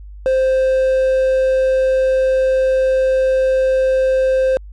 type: tone with quantisation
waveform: triangle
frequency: 523.3 Hz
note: C5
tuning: in tune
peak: -10 dBFS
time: 0.26-4.57 s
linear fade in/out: 0 ms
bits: 6
effects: added 50 Hz sine -32 dBFS peak until 4.72 s + resampled to 24000 Hz